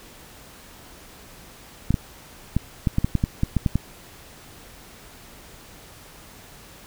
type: clicks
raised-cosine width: 5 ms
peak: -7 dBFS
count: 12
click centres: 1.906 / 1.942 / 2.566 / 2.872 / 2.984 / 3.045 / 3.153 / 3.239 / 3.434 / 3.567 / 3.662 / 3.756 s
effects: pink hiss -46 dBFS RMS until 6.86 s